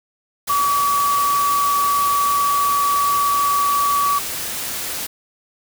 sine tone in noise, 1141 Hz, C#6, 50 cents sharp, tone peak -15 dBFS, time 0.49-4.19 s, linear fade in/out 10 ms, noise white, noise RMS -26 dBFS, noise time 0.47-5.07 s, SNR +8 dB, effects none

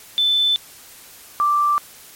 sine tone pair in turn, 3520 / 1174.7 Hz, A7 / D6, 0 / 0 cents, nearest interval octave + perfect fifth, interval 1900 cents, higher first, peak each -14 dBFS, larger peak neither, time 0.18-0.56 / 1.4-1.78 s, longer neither, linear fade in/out 0 ms, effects white hiss -43 dBFS RMS until 2.15 s + MP3 64 kbps

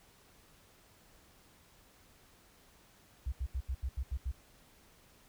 sine tone bursts, 64.8 Hz, C2, 16 cents flat, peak -31 dBFS, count 8, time 3.26-4.317 s, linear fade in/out 10 ms, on 63 ms, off 79 ms, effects tanh soft clip ceiling -27 dBFS + pink hiss -63 dBFS RMS until 5.28 s

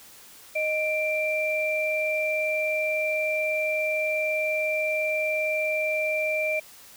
sine tone pair together, 621 / 2359 Hz, D#5 / D7, -3 / +7 cents, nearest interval octave + major seventh, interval 2310 cents, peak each -26 dBFS, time 0.55-6.6 s, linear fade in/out 10 ms, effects white hiss -49 dBFS RMS until 6.96 s

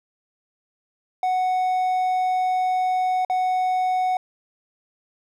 triangle tone with dropouts, 740 Hz, F#5, in tune, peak -17 dBFS, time 1.23-4.17 s, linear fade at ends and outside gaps 2 ms, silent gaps 3.249-3.298 s, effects none

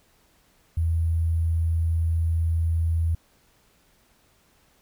sine tone with sample-and-hold, 82.41 Hz, E2, in tune, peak -20 dBFS, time 0.77-3.15 s, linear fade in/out 5 ms, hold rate 11025 Hz, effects pink hiss -62 dBFS RMS until 4.81 s

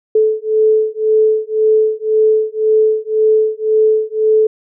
sine beating tone pair, 433.8 / 435.7 Hz, A4 / A4, -25 / -17 cents, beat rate 1.9 Hz, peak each -13 dBFS, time 0.15-4.47 s, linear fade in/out 5 ms, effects none

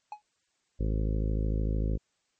triangle tone with exponential decay, 841 Hz, G#5, 22 cents sharp, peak -30 dBFS, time 0.12-0.22 s, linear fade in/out 2 ms, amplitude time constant 20 ms
harmonic tone, 53.3 Hz, G#1, 46 cents sharp, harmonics 1 / 2 / 3 / 4 / 5 / 6 / 7 / 8 / 9 / 10, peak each -27 / -33 / -37 / -39 / -41 / -43 / -44 / -45 / -46 / -47 dBFS, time 0.79-1.98 s, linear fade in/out 20 ms
effects white hiss -75 dBFS RMS until 2.39 s + MP3 32 kbps

